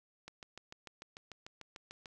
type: click train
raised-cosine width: 0.2 ms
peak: -30 dBFS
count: 13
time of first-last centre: 0.28-2.058 s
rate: 6.75 Hz
effects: none